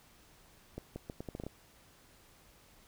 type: accelerating click train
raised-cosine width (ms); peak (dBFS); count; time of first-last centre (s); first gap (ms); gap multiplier
2; -27; 9; 0.78-1.466; 180; 0.77
effects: pink hiss -62 dBFS RMS until 2.87 s